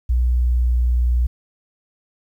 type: tone with pitch glide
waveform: sine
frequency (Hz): 61.1 to 60.64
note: B1 to B1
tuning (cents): -18 to -31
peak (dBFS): -14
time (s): 0.09-1.27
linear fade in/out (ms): 10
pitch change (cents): -13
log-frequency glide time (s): 0.34-0.82
effects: 9-bit